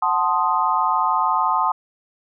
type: chord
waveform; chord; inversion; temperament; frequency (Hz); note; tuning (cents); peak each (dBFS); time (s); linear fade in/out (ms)
sine; F# diminished seventh; none; equal; 740 / 880 / 1046.5 / 1244.5; F#5 / A5 / C6 / Eb6; 0 / 0 / 0 / 0; -25 / -21 / -21 / -22; 0.02-1.72; 5
effects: none